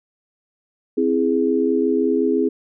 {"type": "chord", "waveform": "sine", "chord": "C augmented", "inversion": "none", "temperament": "equal", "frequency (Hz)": [261.6, 329.6, 415.3], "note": ["C4", "E4", "G#4"], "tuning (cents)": [0, 0, 0], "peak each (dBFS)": [-20, -21, -19], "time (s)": [0.97, 2.49], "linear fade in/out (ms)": 10, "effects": []}